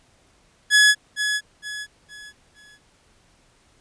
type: tone with echo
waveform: sawtooth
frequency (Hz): 1692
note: G#6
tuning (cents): +32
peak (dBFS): -8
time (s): 0.7-0.95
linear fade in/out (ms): 50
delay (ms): 460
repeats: 4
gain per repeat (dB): -9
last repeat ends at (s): 2.79
effects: pink hiss -59 dBFS RMS until 3.8 s + resampled to 22050 Hz